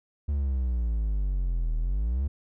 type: exponential two-way sweep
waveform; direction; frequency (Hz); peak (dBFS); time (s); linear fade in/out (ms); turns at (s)
triangle; down then up; 73.6 to 38.89 to 73.6; -22; 0.28-2.28; 10; 1.77
effects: none